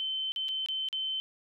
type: tone with dropouts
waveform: sine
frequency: 3077 Hz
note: G7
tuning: 33 cents flat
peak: -30 dBFS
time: 0-1.2 s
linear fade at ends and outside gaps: 0 ms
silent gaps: 0.32-0.361 / 0.484-0.489 / 0.661-0.686 / 0.887-0.928 s
effects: none